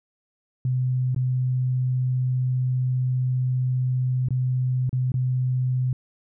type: tone with dropouts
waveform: sine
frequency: 127.5 Hz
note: C3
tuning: 44 cents flat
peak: -20 dBFS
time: 0.65-5.93 s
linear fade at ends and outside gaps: 2 ms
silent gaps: 1.147-1.162 / 4.286-4.306 / 4.894-4.929 / 5.119-5.141 s
effects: none